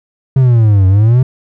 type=exponential two-way sweep; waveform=triangle; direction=down then up; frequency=135.9 to 92.5 to 132.3 Hz; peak=-3 dBFS; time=0.36-1.23 s; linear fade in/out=5 ms; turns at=0.87 s; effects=none